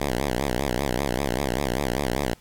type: tone with vibrato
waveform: 5% pulse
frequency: 65.41 Hz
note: C2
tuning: in tune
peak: -12 dBFS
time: 0-2.34 s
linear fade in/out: 5 ms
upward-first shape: sine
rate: 5.1 Hz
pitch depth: 190 cents each way
effects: pink hiss -56 dBFS RMS until 2.4 s + AAC 64 kbps